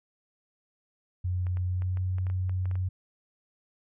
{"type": "tone with pitch glide", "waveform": "sine", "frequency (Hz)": [90.5, 92.35], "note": ["F#2", "F#2"], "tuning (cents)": [-38, -3], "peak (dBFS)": -26, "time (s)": [1.24, 2.89], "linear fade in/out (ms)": 10, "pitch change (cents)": 35, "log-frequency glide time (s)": [1.61, 2.01]}
{"type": "clicks", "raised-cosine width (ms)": 0.5, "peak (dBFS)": -32, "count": 11, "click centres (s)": [1.468, 1.571, 1.821, 1.972, 2.184, 2.268, 2.3, 2.495, 2.656, 2.713, 2.755]}
{"effects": []}